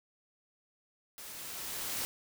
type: noise with level ramp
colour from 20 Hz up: white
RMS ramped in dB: -47 to -35 dBFS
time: 1.18-2.05 s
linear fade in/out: 0 ms
effects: none